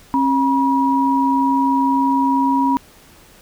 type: tone pair together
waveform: sine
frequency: 270.2 / 963 Hz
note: C#4 / B5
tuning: -44 / -44 cents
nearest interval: octave + minor seventh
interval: 2200 cents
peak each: -16 dBFS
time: 0.14-2.77 s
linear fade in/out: 0 ms
effects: pink hiss -47 dBFS RMS until 3.41 s